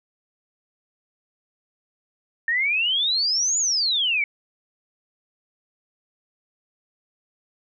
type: exponential two-way sweep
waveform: sine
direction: up then down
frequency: 1791 to 7040 to 2201 Hz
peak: -19 dBFS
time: 2.48-4.24 s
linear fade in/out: 2 ms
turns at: 3.58 s
effects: none